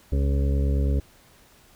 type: harmonic tone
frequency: 69.3 Hz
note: C#2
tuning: in tune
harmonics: 1 / 2 / 3 / 4 / 6 / 7 / 8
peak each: -20 / -29 / -36 / -33 / -36 / -39 / -40 dBFS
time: 0.12-1 s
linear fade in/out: 5 ms
effects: pink hiss -55 dBFS RMS until 1.75 s